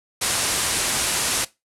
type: low-pass noise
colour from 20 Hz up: white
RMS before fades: -23 dBFS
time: 0.21-1.45 s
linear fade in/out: 10 ms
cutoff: 11000 Hz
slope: 48 dB/octave
effects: noise-tail reverb RT60 0.2 s tail -18 dB re dry